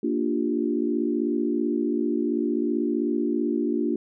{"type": "chord", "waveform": "sine", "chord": "G minor seventh", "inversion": "first", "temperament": "equal", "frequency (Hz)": [233.1, 293.7, 349.2, 392], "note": ["Bb3", "D4", "F4", "G4"], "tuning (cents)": [0, 0, 0, 0], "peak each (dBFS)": [-27, -26, -27, -32], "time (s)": [0.03, 3.96], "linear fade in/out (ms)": 5, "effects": []}